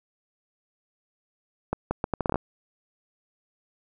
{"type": "accelerating click train", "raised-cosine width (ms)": 1, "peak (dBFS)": -11, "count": 10, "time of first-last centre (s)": [1.73, 2.357], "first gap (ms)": 180, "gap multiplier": 0.73, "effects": []}